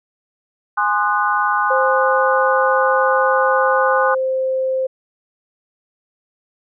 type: chord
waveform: sine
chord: Ab dominant seventh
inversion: none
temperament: equal with one note detuned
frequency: 830.6 / 1046.5 / 1223.8 / 1480 Hz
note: Ab5 / C6 / Eb6 / Gb6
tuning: 0 / 0 / -29 / 0 cents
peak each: -20 dBFS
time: 0.77-4.15 s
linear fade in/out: 10 ms
type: tone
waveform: sine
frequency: 523.3 Hz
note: C5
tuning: in tune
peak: -16 dBFS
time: 1.7-4.87 s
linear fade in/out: 10 ms
effects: none